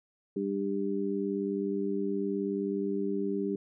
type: harmonic tone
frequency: 99.1 Hz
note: G2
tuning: 19 cents sharp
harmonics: 2 / 3 / 4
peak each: -33 / -34 / -32 dBFS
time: 0.36-3.56 s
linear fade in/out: 5 ms
effects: none